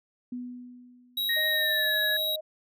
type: tone with exponential decay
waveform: sine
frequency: 246.9 Hz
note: B3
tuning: in tune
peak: -31 dBFS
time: 0.32-1.57 s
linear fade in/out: 5 ms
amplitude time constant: 270 ms
type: tone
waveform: square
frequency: 3838 Hz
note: A#7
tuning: 50 cents sharp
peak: -27 dBFS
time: 1.17-2.36 s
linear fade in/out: 5 ms
type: tone with pitch glide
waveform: sine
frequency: 1864.7 to 1690.3 Hz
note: A#6 to G#6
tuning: 0 to +30 cents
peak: -26 dBFS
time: 1.29-2.17 s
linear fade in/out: 5 ms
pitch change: -170 cents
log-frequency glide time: 1.48-1.98 s
type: tone with tremolo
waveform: sine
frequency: 622.3 Hz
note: D#5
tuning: in tune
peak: -33 dBFS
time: 1.36-2.41 s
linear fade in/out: 10 ms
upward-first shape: triangle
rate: 12 Hz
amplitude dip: 30%
effects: none